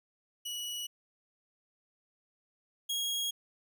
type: tone pair in turn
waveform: sawtooth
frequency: 2931 / 3290 Hz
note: F#7 / G#7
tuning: -17 / -17 cents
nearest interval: major second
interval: 200 cents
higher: second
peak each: -33 / -28 dBFS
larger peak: second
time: 0.45-0.87 / 2.89-3.31 s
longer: neither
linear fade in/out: 10 ms
effects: none